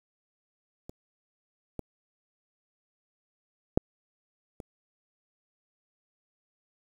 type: clicks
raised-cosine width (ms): 2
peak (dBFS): -28 / -21 / -7 / -26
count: 4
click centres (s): 0.895 / 1.793 / 3.775 / 4.602
effects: 8-bit